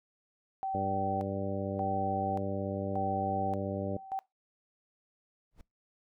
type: tone with tremolo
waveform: sine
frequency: 771 Hz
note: G5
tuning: 29 cents flat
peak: -31 dBFS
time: 0.63-4.19 s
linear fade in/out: 0 ms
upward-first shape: square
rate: 0.86 Hz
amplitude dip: 80%
type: harmonic tone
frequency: 98 Hz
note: G2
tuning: in tune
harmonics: 1 / 2 / 3 / 4 / 5 / 6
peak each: -38 / -38 / -40 / -42 / -41 / -37 dBFS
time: 0.74-3.97 s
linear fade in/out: 5 ms
type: noise with exponential growth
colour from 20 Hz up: brown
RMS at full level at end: -45 dBFS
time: 5.51-5.61 s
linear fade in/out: 1 ms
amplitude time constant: 21 ms
effects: noise-tail reverb RT60 0.2 s tail -22 dB re dry